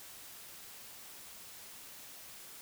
silence, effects white hiss -51 dBFS RMS until 2.61 s

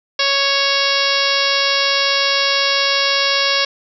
harmonic tone, 554.4 Hz, C#5, in tune, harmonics 1 / 2 / 3 / 4 / 5 / 6 / 7 / 8 / 9 / 10, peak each -23 / -23 / -23 / -23 / -23 / -23 / -23 / -23 / -23 / -23 dBFS, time 0.19-3.65 s, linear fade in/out 5 ms, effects none

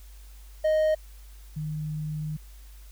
triangle / sine tone pair in turn, 622.3 / 153.34 Hz, D#5 / D#3, 0 / -25 cents, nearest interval 2 octaves, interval 2425 cents, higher first, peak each -18 / -29 dBFS, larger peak first, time 0.64-0.95 / 1.56-2.37 s, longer second, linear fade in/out 10 ms, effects added 50 Hz sine -44 dBFS peak until 2.91 s + white hiss -57 dBFS RMS until 2.91 s

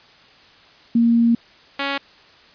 sine / 5% pulse tone pair in turn, 233.1 / 278.3 Hz, A#3 / C#4, 0 / +7 cents, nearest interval minor third, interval 307 cents, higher second, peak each -12 / -10 dBFS, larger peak second, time 0.95-1.35 / 1.79-1.98 s, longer first, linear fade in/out 5 ms, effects white hiss -49 dBFS RMS until 2.54 s + resampled to 11025 Hz

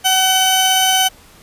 sawtooth tone pair together, 755 / 3037 Hz, F#5 / F#7, +35 / +44 cents, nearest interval 2 octaves, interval 2409 cents, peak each -11 dBFS, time 0.04-1.09 s, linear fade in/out 20 ms, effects pink hiss -45 dBFS RMS until 1.42 s + resampled to 32000 Hz

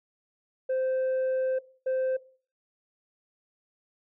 sine tone pair in turn, 520 / 520 Hz, C5 / C5, -11 / -11 cents, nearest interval unison, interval 0 cents, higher neither, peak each -22 dBFS, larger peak neither, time 0.69-1.59 / 1.86-2.17 s, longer first, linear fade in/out 10 ms, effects noise-tail reverb RT60 0.4 s tail -19 dB re dry + tanh soft clip ceiling -24 dBFS

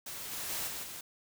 white noise with level steps, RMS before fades -42 / -39 / -36 / -40 / -44 dBFS, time 0.06-1.01 s, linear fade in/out 5 ms, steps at 0.31 / 0.49 / 0.67 / 0.83 s, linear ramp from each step 10 ms, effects none

